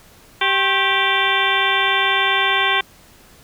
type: harmonic tone with a mistuned harmonic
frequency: 390.8 Hz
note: G4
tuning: 5 cents flat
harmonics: 1 / 2 / 3 / 4 / 5 / 6 / 7 / 8 / 9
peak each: -27 / -24 / -22 / -22 / -23 / -22 / -27 / -24 / -24 dBFS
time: 0.41-2.81 s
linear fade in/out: 5 ms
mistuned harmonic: 3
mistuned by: -140 cents
effects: pink hiss -48 dBFS RMS until 3.43 s